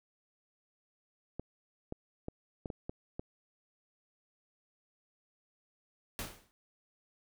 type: clicks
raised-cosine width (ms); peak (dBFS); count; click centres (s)
2; -25; 7; 1.396 / 1.924 / 2.284 / 2.658 / 2.702 / 2.895 / 3.195
type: noise with exponential decay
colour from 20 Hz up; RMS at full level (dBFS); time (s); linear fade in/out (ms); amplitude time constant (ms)
pink; -36; 6.19-6.51; 0; 68
effects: none